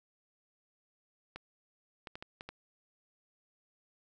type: clicks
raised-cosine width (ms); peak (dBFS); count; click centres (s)
0.3; -27; 6; 1.36 / 2.072 / 2.155 / 2.225 / 2.409 / 2.49
effects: none